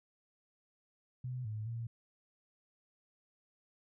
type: tone with pitch steps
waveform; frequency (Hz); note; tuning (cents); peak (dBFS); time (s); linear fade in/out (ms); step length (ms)
sine; 126.1 / 107.8 / 115.9; B2 / A2 / A#2; +36 / -35 / -10; -37; 1.24-1.87; 5; 210
effects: none